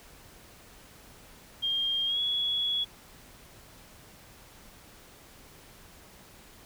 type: tone with pitch glide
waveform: sine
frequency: 3212 to 3366 Hz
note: G7 to G#7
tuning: +41 to +23 cents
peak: -26 dBFS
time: 1.62-2.85 s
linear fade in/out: 20 ms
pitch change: +82 cents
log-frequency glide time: 2.06-2.2 s
effects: pink hiss -53 dBFS RMS until 6.65 s